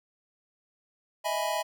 square chord, E major seventh, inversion third, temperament equal, 622.3 / 659.3 / 830.6 / 987.8 Hz, D#5 / E5 / G#5 / B5, 0 / 0 / 0 / 0 cents, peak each -34 dBFS, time 1.24-1.63 s, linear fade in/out 20 ms, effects none

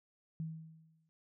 sine tone with exponential decay, 160.4 Hz, E3, 47 cents flat, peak -35 dBFS, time 0.4-1.09 s, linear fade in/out 0 ms, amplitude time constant 150 ms, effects none

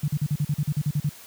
sine tone bursts, 146.83 Hz, D3, in tune, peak -20 dBFS, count 12, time 0.03-1.092 s, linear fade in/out 5 ms, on 50 ms, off 42 ms, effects white hiss -46 dBFS RMS until 1.26 s + high-pass 60 Hz 12 dB/octave

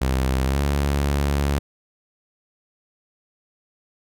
sawtooth tone with pitch glide, 65.41 to 70.92 Hz, C2 to C#2, 0 to +40 cents, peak -15 dBFS, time 0.01-1.59 s, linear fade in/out 10 ms, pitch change +140 cents, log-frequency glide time 0.44-0.61 s, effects none

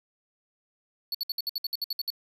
square tone bursts, 4435 Hz, C#8, in tune, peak -28 dBFS, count 12, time 1.12-2.103 s, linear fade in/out 2 ms, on 26 ms, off 61 ms, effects none

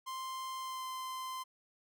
45% pulse tone with pitch glide, 1046.5 to 1036.3 Hz, C6 to C6, 0 to -17 cents, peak -39 dBFS, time 0.06-1.44 s, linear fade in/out 20 ms, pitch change -17 cents, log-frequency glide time 0.59-0.84 s, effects none

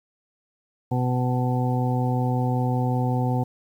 harmonic tone, 125.3 Hz, B2, 25 cents sharp, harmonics 1 / 2 / 3 / 4 / 6 / 7, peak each -22 / -27 / -36 / -32 / -31 / -33 dBFS, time 0.91-3.44 s, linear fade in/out 10 ms, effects 9-bit

